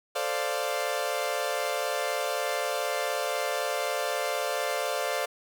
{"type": "chord", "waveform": "sawtooth", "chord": "D minor seventh", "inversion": "second", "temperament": "equal", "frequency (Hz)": [440, 523.3, 587.3, 698.5], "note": ["A4", "C5", "D5", "F5"], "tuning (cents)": [0, 0, 0, 0], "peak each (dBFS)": [-32, -29, -28, -29], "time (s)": [0.15, 5.26], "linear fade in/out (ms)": 10, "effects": []}